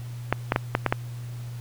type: clicks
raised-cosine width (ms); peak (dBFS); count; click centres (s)
0.5; -5; 6; 0.326 / 0.521 / 0.561 / 0.751 / 0.863 / 0.925
effects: added 120 Hz sine -33 dBFS peak until 1.6 s + pink hiss -50 dBFS RMS until 1.6 s